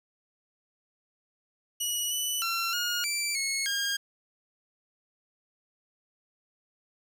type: tone with pitch steps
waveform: 15% pulse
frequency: 2921 / 2976 / 1359 / 1432 / 2339 / 2182 / 1617 Hz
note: F#7 / F#7 / F6 / F6 / D7 / C#7 / G#6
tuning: -23 / +9 / -48 / +43 / -8 / -28 / -47 cents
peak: -21 dBFS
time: 1.8-3.97 s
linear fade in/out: 10 ms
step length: 310 ms
effects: none